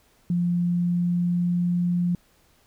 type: tone with pitch glide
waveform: sine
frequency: 174.61 to 175.72 Hz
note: F3 to F3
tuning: 0 to +11 cents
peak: -20 dBFS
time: 0.3-2.15 s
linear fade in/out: 2 ms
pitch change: +11 cents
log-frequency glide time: 0.53-1.78 s
effects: pink hiss -61 dBFS RMS until 2.66 s